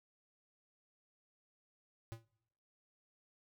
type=tone with exponential decay; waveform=square; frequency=113.8 Hz; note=A#2; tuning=41 cents flat; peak=-40 dBFS; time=2.12-2.25 s; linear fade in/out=0 ms; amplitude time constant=28 ms; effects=noise-tail reverb RT60 1.0 s tail -26 dB re dry

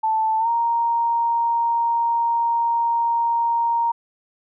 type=tone with pitch glide; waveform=sine; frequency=880 to 932.3 Hz; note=A5 to A#5; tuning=0 to 0 cents; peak=-17 dBFS; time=0.03-3.92 s; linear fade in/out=10 ms; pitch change=+100 cents; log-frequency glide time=0.39-0.48 s; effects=none

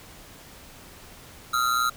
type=ring-modulated tone; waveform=square; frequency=1318.5 Hz; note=E6; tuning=in tune; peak=-19 dBFS; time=1.53-1.9 s; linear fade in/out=10 ms; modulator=61.3 Hz; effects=pink hiss -47 dBFS RMS until 1.96 s

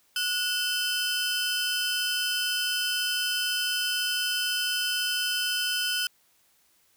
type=tone cluster; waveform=45% pulse; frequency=1462 / 2653 / 3072 / 5070 Hz; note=F#6 / E7 / G7 / D#8; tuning=-21 / +10 / -36 / +32 cents; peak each=-31 / -36 / -29 / -32 dBFS; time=0.16-6.07 s; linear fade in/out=2 ms; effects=white hiss -65 dBFS RMS until 6.96 s

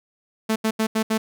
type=tone bursts at uneven times; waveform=sawtooth; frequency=220 Hz; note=A3; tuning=in tune; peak=-15 dBFS; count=5; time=0.49-0.56 / 0.64-0.71 / 0.79-0.87 / 0.95-1.03 / 1.1-1.18 s; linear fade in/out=10 ms; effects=none

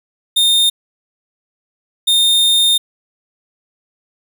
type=tone bursts at uneven times; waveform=45% pulse; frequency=3648 Hz; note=A#7; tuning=38 cents flat; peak=-10 dBFS; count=2; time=0.36-0.7 / 2.07-2.78 s; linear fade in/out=10 ms; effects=none

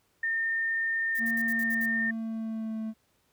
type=tone; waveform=sine; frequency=1816 Hz; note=A#6; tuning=46 cents flat; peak=-26 dBFS; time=0.23-2.11 s; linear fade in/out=5 ms
type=noise bursts; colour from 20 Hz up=violet; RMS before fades=-42 dBFS; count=7; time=1.15-1.857 s; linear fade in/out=2 ms; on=47 ms; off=63 ms
type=tone with pitch glide; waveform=triangle; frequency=230.2 to 220.2 Hz; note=A#3 to A3; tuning=-22 to +2 cents; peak=-29 dBFS; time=1.18-2.94 s; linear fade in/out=50 ms; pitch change=-76 cents; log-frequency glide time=1.44-2.8 s
effects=pink hiss -70 dBFS RMS until 3.32 s + high-pass 60 Hz 12 dB/octave

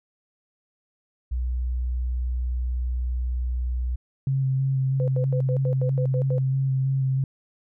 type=tone; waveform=sine; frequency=61.74 Hz; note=B1; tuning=in tune; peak=-23 dBFS; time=1.31-3.96 s; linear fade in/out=10 ms
type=tone with vibrato; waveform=sine; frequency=133.5 Hz; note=C3; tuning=35 cents sharp; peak=-20 dBFS; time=4.27-7.24 s; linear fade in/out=2 ms; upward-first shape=square; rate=3.1 Hz; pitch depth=15 cents each way
type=tone bursts; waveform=sine; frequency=506 Hz; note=B4; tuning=42 cents sharp; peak=-27 dBFS; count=9; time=5-6.382 s; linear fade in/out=0 ms; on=78 ms; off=85 ms
effects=none

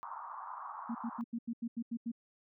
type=band-pass noise; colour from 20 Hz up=pink; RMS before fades=-45 dBFS; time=0.03-1.21 s; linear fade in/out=0 ms; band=870 to 1200 Hz; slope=48 dB/octave
type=tone bursts; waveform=sine; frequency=233.1 Hz; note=A#3; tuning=in tune; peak=-34 dBFS; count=9; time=0.89-2.118 s; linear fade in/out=10 ms; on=60 ms; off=86 ms
effects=none

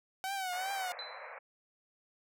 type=tone with vibrato; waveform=sawtooth; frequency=754 Hz; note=F#5; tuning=32 cents sharp; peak=-31 dBFS; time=0.24-0.92 s; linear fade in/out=0 ms; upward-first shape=triangle; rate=2.6 Hz; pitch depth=98 cents each way
type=band-pass noise; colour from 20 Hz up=pink; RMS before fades=-47 dBFS; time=0.52-1.39 s; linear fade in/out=10 ms; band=490 to 2400 Hz; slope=96 dB/octave
type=tone with exponential decay; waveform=sine; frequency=4028 Hz; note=B7; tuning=33 cents sharp; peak=-38 dBFS; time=0.99-1.33 s; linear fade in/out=1 ms; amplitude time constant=72 ms
effects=none

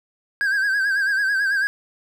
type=tone with vibrato; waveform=triangle; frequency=1600 Hz; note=G6; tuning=35 cents sharp; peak=-16 dBFS; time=0.41-1.67 s; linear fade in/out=0 ms; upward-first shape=sine; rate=9.1 Hz; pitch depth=74 cents each way; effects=none

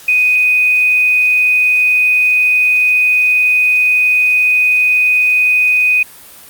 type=tone with quantisation; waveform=sine; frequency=2494 Hz; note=D#7; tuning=3 cents sharp; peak=-8 dBFS; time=0.08-6.03 s; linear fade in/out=5 ms; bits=6; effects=white hiss -37 dBFS RMS until 6.49 s + Opus 48 kbps

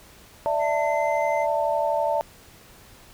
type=chord; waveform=sine; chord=D suspended second; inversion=none; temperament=equal with one note detuned; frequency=587.3 / 659.3 / 894.3 Hz; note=D5 / E5 / A5; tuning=0 / 0 / +28 cents; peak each=-25 dBFS; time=0.46-2.21 s; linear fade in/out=0 ms
type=tone with pitch glide; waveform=triangle; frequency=2053 to 2065 Hz; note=C7 to C7; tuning=-33 to -23 cents; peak=-30 dBFS; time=0.59-1.47 s; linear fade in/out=50 ms; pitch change=+10 cents; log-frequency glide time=0.83-1.06 s
effects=pink hiss -50 dBFS RMS until 3.13 s

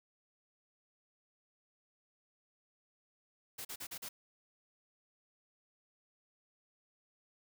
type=noise bursts; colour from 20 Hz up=white; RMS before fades=-44 dBFS; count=5; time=3.58-4.09 s; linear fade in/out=10 ms; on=70 ms; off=40 ms; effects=none

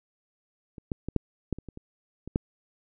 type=clicks; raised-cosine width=3 ms; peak=-29 / -16 / -19 / -10 / -14 / -26 / -27 / -28 / -25 / -11 dBFS; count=10; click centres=0.782 / 0.918 / 1.086 / 1.163 / 1.527 / 1.586 / 1.687 / 1.774 / 2.276 / 2.359 s; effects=none

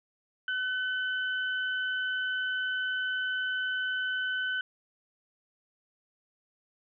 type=tone pair together; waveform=sine; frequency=1512 / 3024 Hz; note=F#6 / F#7; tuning=+37 / +37 cents; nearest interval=octave; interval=1200 cents; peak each=-29 / -37 dBFS; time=0.48-4.61 s; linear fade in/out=2 ms; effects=none

